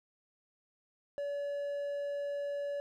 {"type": "tone", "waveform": "triangle", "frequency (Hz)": 571, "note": "D5", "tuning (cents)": -49, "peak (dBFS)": -32, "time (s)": [1.18, 2.8], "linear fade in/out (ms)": 0, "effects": []}